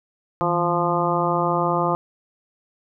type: harmonic tone with a mistuned harmonic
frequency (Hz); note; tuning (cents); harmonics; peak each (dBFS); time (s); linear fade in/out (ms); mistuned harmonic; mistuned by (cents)
174.1; F3; -5; 1 / 2 / 3 / 4 / 5 / 6 / 7; -26 / -26 / -26 / -26 / -26 / -26 / -26; 0.41-1.95; 0; 1; -110
effects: none